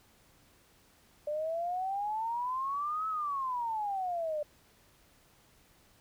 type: exponential two-way sweep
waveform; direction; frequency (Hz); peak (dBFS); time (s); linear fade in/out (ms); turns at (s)
sine; up then down; 587.3 to 1305 to 587.3; -31; 1.27-4.43; 5; 3.08
effects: pink hiss -64 dBFS RMS until 6 s